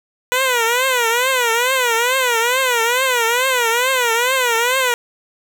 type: tone with vibrato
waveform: 10% pulse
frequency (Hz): 490.5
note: B4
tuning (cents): -12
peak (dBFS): -6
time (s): 0.32-4.94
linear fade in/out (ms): 0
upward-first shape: triangle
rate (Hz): 2.3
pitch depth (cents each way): 160
effects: none